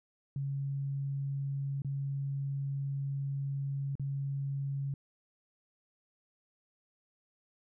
sine tone with dropouts, 138.59 Hz, C#3, in tune, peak -32 dBFS, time 0.36-4.94 s, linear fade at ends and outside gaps 2 ms, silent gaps 1.82-1.847 / 3.954-3.996 s, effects none

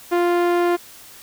sawtooth tone with low-pass filter, 349.2 Hz, F4, in tune, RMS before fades -18 dBFS, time 0.11-0.77 s, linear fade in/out 20 ms, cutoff 2100 Hz, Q 0.56, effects white hiss -43 dBFS RMS until 1.22 s

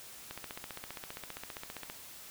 click train, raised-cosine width 0.3 ms, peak -25 dBFS, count 25, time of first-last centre 0.31-1.899 s, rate 15.1 Hz, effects white hiss -50 dBFS RMS until 2.3 s

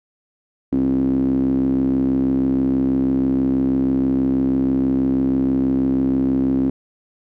sawtooth tone with band-pass filter, 66.2 Hz, C2, 21 cents sharp, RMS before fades -18 dBFS, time 0.72-6.7 s, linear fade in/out 5 ms, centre 280 Hz, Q 9.4, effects none

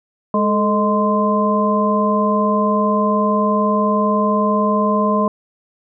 harmonic tone with a mistuned harmonic, 207.7 Hz, G#3, in tune, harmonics 1 / 2 / 3 / 5, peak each -17 / -22 / -20 / -18 dBFS, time 0.34-5.28 s, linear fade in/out 2 ms, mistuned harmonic 2, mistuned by +95 cents, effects none

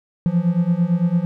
triangle beating tone pair, 168.3 / 177.2 Hz, E3 / F3, +36 / +25 cents, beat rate 8.9 Hz, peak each -17 / -16 dBFS, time 0.26-1.25 s, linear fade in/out 0 ms, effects none

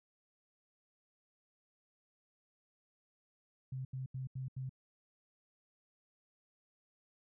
sine tone bursts, 130.81 Hz, C3, in tune, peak -38 dBFS, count 5, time 3.72-4.694 s, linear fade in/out 5 ms, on 130 ms, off 81 ms, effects none

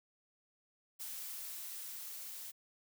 blue noise with level ramp, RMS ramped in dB -44 to -47 dBFS, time 0.99-2.52 s, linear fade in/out 20 ms, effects none

